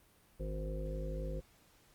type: harmonic tone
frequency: 51.91 Hz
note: G#1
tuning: in tune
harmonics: 1 / 3 / 5 / 7 / 9 / 10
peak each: -38 / -44 / -51 / -49 / -51 / -45 dBFS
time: 0.39-1.41 s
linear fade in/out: 20 ms
effects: pink hiss -66 dBFS RMS until 1.94 s + Opus 32 kbps